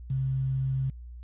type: tone with quantisation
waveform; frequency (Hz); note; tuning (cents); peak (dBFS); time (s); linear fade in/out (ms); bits
sine; 132.8; C3; +26; -25; 0.1-0.9; 5; 9
effects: added 60 Hz sine -40 dBFS peak until 1.23 s + resampled to 8000 Hz